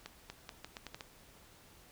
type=accelerating click train; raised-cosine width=0.2 ms; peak=-26 dBFS; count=8; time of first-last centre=0.06-1.008 s; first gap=240 ms; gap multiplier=0.8; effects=pink hiss -60 dBFS RMS until 1.91 s